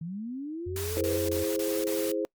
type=linear sweep; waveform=sine; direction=up; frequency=155.56 to 504 Hz; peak=-33 dBFS; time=0.01-1.16 s; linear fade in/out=5 ms
type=tone with vibrato; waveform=sine; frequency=87.5 Hz; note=F2; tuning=4 cents sharp; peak=-34 dBFS; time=0.66-1.44 s; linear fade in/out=10 ms; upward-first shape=sine; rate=2.4 Hz; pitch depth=40 cents each way
type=noise bursts; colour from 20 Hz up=white; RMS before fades=-37 dBFS; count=5; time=0.76-2.118 s; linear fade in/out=2 ms; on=250 ms; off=27 ms
type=chord; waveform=sine; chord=E augmented; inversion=none; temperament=equal; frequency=329.6 / 415.3 / 523.3 Hz; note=E4 / G#4 / B#4; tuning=0 / 0 / 0 cents; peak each=-31 dBFS; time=0.97-2.25 s; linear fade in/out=0 ms
effects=noise-tail reverb RT60 0.1 s tail -26 dB re dry + Opus 48 kbps